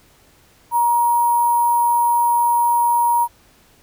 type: tone with sample-and-hold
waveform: sine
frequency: 948 Hz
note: A#5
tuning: 29 cents sharp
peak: -13 dBFS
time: 0.71-3.28 s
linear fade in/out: 50 ms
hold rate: 11025 Hz
effects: pink hiss -53 dBFS RMS until 3.82 s